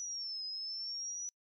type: exponential two-way sweep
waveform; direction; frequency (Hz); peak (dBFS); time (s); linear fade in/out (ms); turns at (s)
sine; down then up; 5920 to 5030 to 5920; -38; 0-1.29; 0; 0.45
effects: noise-tail reverb RT60 0.1 s tail -26 dB re dry